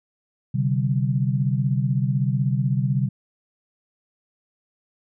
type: chord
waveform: sine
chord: C suspended second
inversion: none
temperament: equal with one note detuned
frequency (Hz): 130.81 / 146.83 / 192.08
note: C3 / D3 / G3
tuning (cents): 0 / 0 / -35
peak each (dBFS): -21 / -24 / -26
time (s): 0.54-3.09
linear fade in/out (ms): 10
effects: none